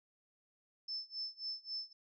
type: tone with tremolo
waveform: sine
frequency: 5274 Hz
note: E8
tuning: in tune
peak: -37 dBFS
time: 0.88-1.93 s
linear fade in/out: 5 ms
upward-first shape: sine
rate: 3.7 Hz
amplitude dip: 95%
effects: none